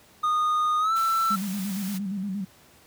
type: tone with pitch glide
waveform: triangle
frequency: 1231 to 1334.7 Hz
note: D#6 to E6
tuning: -19 to +21 cents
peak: -19 dBFS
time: 0.23-1.36 s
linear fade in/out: 10 ms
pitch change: +140 cents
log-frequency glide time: 0.79-0.93 s
type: band-stop noise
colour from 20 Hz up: white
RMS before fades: -39 dBFS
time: 0.95-1.99 s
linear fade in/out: 20 ms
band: 190 to 540 Hz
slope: 96 dB/octave
type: tone with vibrato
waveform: sine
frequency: 196 Hz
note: G3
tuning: in tune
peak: -27 dBFS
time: 1.3-2.45 s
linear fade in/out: 10 ms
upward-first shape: square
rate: 8.6 Hz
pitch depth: 76 cents each way
effects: pink hiss -55 dBFS RMS until 2.86 s + high-pass 80 Hz 12 dB/octave